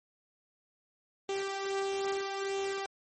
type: tone with flanger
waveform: sawtooth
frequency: 392 Hz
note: G4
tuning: in tune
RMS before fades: -34 dBFS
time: 1.29-2.86 s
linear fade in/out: 2 ms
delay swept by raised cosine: 0.3 to 2.9 ms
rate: 0.77 Hz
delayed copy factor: +0.5
effects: MP3 32 kbps